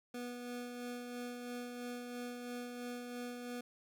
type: tone with tremolo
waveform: 25% pulse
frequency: 244.1 Hz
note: B3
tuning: 20 cents flat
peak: -37 dBFS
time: 0.14-3.61 s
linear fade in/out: 5 ms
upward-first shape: sine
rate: 3 Hz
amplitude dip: 35%
effects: none